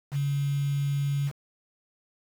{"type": "tone with quantisation", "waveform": "sine", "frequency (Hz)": 141.1, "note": "C#3", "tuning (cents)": 31, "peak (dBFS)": -24, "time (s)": [0.11, 1.32], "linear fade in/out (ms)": 50, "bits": 7, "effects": []}